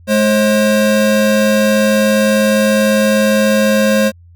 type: tone pair together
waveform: square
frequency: 211.6 / 535.2 Hz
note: G#3 / C5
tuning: +33 / +39 cents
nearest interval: octave + major third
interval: 1606 cents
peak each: -13 dBFS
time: 0.07-4.12 s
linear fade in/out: 50 ms
effects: added 86 Hz sine -39 dBFS peak until 4.35 s